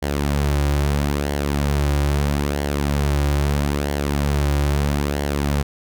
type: tone with flanger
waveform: sawtooth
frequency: 71.8 Hz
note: D2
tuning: 39 cents flat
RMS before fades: -20 dBFS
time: 0.02-5.63 s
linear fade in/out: 10 ms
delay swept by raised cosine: 0.79 to 4.59 ms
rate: 0.77 Hz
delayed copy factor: -0.5
effects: none